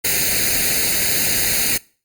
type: noise with comb filter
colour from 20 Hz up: white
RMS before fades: -18 dBFS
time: 0.04-1.78 s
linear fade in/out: 10 ms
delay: 0.45 ms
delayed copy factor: +0.85
effects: noise-tail reverb RT60 0.4 s tail -23 dB re dry + Opus 48 kbps